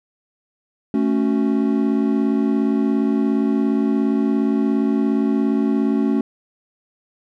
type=chord; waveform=triangle; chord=F# minor; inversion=first; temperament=equal; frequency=220 / 277.2 / 370 Hz; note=A3 / C#4 / F#4; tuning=0 / 0 / 0 cents; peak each=-17 / -17 / -23 dBFS; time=0.94-6.21 s; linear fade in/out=2 ms; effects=none